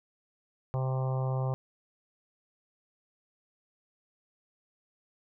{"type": "harmonic tone", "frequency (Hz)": 130.81, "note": "C3", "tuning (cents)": 0, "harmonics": [1, 3, 4, 5, 6, 7, 8, 9], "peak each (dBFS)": [-28, -42, -39, -43, -42, -46, -45, -50], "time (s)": [0.74, 1.54], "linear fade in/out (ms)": 0, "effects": []}